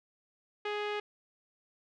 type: tone with low-pass filter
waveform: sawtooth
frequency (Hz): 416.5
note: G#4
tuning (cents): +5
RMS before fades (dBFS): -35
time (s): 0.65-1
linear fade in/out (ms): 5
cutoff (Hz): 2800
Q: 1.8
effects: none